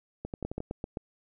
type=two click trains; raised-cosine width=2 ms; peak=-20 / -22 dBFS; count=5 / 5; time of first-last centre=0.45-0.972 / 0.25-0.604 s; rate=7.67 / 11.3 Hz; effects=none